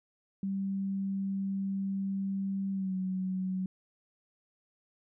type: tone with pitch glide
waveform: sine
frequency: 194.9 to 186.85 Hz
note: G3 to F#3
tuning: -10 to +17 cents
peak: -30 dBFS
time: 0.43-3.66 s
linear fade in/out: 2 ms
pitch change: -73 cents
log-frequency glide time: 2.72-2.95 s
effects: none